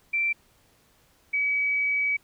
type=tone pair in turn; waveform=sine; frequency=2346 / 2278 Hz; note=D7 / C#7; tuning=-2 / +47 cents; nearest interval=minor second; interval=51 cents; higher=first; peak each=-22 / -22 dBFS; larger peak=neither; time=0.13-0.33 / 1.33-2.17 s; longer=second; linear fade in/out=10 ms; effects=pink hiss -62 dBFS RMS until 2.23 s